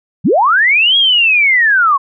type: linear two-way sweep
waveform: sine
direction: up then down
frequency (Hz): 114.3 to 3322 to 1059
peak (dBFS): -7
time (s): 0.24-1.98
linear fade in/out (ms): 20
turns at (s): 0.97
effects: none